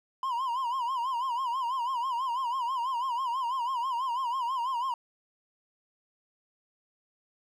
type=tone with vibrato; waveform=triangle; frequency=1000 Hz; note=B5; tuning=21 cents sharp; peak=-26 dBFS; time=0.23-4.94 s; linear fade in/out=2 ms; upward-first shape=sine; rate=6.1 Hz; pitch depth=130 cents each way; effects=none